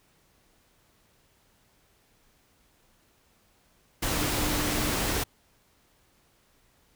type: tone in noise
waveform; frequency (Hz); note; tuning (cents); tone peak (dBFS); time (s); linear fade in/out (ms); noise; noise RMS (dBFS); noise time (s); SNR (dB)
sine; 299.2; D4; +32; -34; 4.11-4.94; 10; pink; -28; 4.02-5.24; -9
effects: pink hiss -65 dBFS RMS until 6.95 s